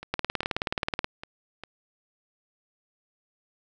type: two click trains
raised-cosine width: 0.3 ms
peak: -22 / -10 dBFS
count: 5 / 18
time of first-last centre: 0.03-1.636 / 0.14-1.044 s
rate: 2.49 / 18.8 Hz
effects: none